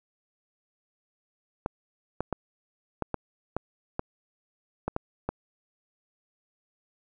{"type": "clicks", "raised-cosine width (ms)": 1, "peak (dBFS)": -14, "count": 10, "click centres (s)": [1.661, 2.206, 2.327, 3.023, 3.143, 3.566, 3.994, 4.88, 4.964, 5.29], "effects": []}